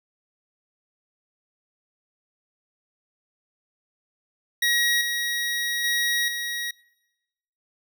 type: tone with level steps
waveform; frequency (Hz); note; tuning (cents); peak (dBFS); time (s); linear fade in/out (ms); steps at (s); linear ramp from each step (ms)
25% pulse; 1900; A#6; +33; -16 / -21 / -18 / -24; 4.62-6.71; 5; 5.01 / 5.84 / 6.28; 2
effects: noise-tail reverb RT60 1.0 s tail -23 dB re dry